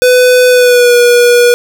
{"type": "tone with pitch glide", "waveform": "square", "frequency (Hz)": [500, 483.2], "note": ["B4", "B4"], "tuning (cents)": [21, -38], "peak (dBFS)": -4, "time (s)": [0.02, 1.54], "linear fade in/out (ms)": 0, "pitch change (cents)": -59, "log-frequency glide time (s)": [0.49, 0.95], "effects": []}